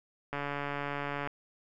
click train, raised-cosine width 0.5 ms, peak -20 dBFS, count 136, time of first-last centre 0.33-1.274 s, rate 143 Hz, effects none

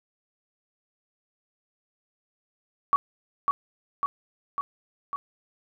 sine tone with echo, 1132 Hz, C#6, 36 cents sharp, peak -16 dBFS, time 2.93-2.96 s, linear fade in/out 0 ms, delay 550 ms, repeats 4, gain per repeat -3 dB, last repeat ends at 5.16 s, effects none

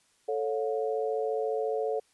sine chord, A augmented, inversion none, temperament equal with one note detuned, 440 / 554.4 / 715.6 Hz, A4 / C#5 / E#5, 0 / 0 / +42 cents, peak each -29 / -33 / -35 dBFS, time 0.28-2 s, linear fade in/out 10 ms, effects white hiss -67 dBFS RMS until 2.13 s + resampled to 24000 Hz

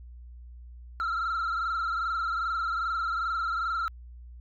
sine tone with frequency modulation, 1345 Hz, E6, 34 cents sharp, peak -24 dBFS, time 1-3.88 s, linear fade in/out 0 ms, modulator 22.5 Hz, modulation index 2.5, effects tanh soft clip ceiling -26 dBFS + added 60 Hz sine -43 dBFS peak until 4.4 s

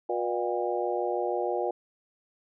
harmonic tone with a mistuned harmonic, 120 Hz, B2, 49 cents flat, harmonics 3 / 4 / 5 / 6 / 7, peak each -31 / -32 / -33 / -34 / -34 dBFS, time 0.09-1.71 s, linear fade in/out 5 ms, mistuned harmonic 7, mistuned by -71 cents, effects none

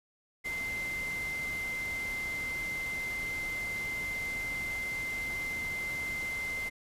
sine tone in noise, 2078 Hz, C7, 12 cents flat, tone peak -33 dBFS, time 0.44-6.7 s, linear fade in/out 20 ms, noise pink, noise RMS -44 dBFS, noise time 0.44-6.7 s, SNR +8 dB, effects resampled to 32000 Hz

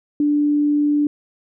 sine tone, 293.7 Hz, D4, in tune, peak -14 dBFS, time 0.2-1.07 s, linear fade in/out 2 ms, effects none

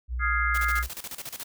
sine tone with pitch glide, 61 to 61.64 Hz, B1 to B1, -21 to -3 cents, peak -27 dBFS, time 0.08-0.89 s, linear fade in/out 50 ms, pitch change +18 cents, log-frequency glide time 0.22-0.77 s
sine chord, F minor seventh, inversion third, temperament equal, 1244.5 / 1396.9 / 1661.2 / 2093 Hz, Eb6 / F6 / Ab6 / C7, 0 / 0 / 0 / 0 cents, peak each -29 dBFS, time 0.19-0.84 s, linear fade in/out 50 ms
white noise with tremolo, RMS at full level -36 dBFS, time 0.54-1.44 s, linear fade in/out 10 ms, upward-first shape square, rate 14 Hz, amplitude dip 80%
effects none

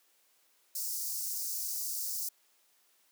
white high-pass noise, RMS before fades -36 dBFS, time 0.75-2.29 s, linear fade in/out 5 ms, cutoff 4800 Hz, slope 48 dB/octave, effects white hiss -69 dBFS RMS until 3.11 s + high-pass 300 Hz 12 dB/octave

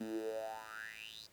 10% pulse tone with high-pass filter sweep, 110 Hz, A2, in tune, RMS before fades -44 dBFS, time 0-1.27 s, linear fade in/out 10 ms, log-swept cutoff 230 to 4700 Hz, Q 8.9, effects pink hiss -66 dBFS RMS until 1.32 s + high-pass 60 Hz 12 dB/octave

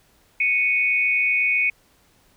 sine tone pair together, 2217 / 2489 Hz, C#7 / D#7, 0 / 0 cents, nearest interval major second, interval 200 cents, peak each -20 dBFS, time 0.4-1.7 s, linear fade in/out 5 ms, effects pink hiss -59 dBFS RMS until 2.36 s

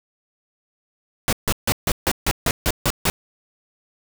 pink noise bursts, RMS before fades -19 dBFS, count 10, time 1.28-3.1 s, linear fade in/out 0 ms, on 47 ms, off 150 ms, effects none

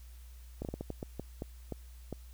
slowing click train, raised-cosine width 2 ms, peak -24 dBFS, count 11, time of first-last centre 0.62-2.127 s, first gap 29 ms, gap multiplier 1.34, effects added 60 Hz sine -48 dBFS peak until 2.33 s + white hiss -63 dBFS RMS until 2.33 s

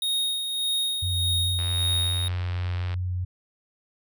square tone with tremolo, 3729 Hz, A#7, in tune, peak -23 dBFS, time 0.02-2.28 s, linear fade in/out 2 ms, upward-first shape sine, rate 1.7 Hz, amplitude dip 45%
sine tone with vibrato, 90.5 Hz, F#2, 38 cents flat, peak -25 dBFS, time 1.02-3.25 s, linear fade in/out 10 ms, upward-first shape sine, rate 4.6 Hz, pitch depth 9 cents each way
click train, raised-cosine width 0.3 ms, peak -22 dBFS, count 120, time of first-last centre 1.59-2.941 s, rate 88.1 Hz
effects none

